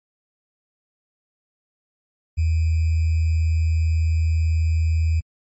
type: tone with sample-and-hold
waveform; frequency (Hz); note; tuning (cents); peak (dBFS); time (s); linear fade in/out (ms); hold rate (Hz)
sine; 80.9; E2; -32; -16; 2.37-5.21; 20; 2450
effects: MP3 32 kbps